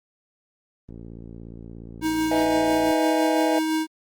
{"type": "click train", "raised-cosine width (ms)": 3, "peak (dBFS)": -27, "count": 116, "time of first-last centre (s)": [0.89, 2.908], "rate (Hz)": 57}
{"type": "tone with tremolo", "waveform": "square", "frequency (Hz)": 315.9, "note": "D#4", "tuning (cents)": 26, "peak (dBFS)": -21, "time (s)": [2.01, 3.87], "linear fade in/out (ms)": 50, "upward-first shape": "sine", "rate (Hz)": 5.9, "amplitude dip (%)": 25}
{"type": "chord", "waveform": "triangle", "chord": "E major seventh", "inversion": "second", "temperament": "equal", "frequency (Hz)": [493.9, 622.3, 659.3, 830.6], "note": ["B4", "D#5", "E5", "G#5"], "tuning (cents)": [0, 0, 0, 0], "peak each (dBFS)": -25, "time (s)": [2.31, 3.59], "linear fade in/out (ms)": 5}
{"effects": ["Opus 24 kbps"]}